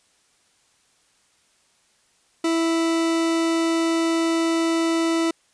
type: tone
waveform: 40% pulse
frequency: 329.6 Hz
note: E4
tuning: in tune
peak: -18 dBFS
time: 2.44-5.31 s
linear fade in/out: 5 ms
effects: white hiss -62 dBFS RMS until 5.53 s + resampled to 22050 Hz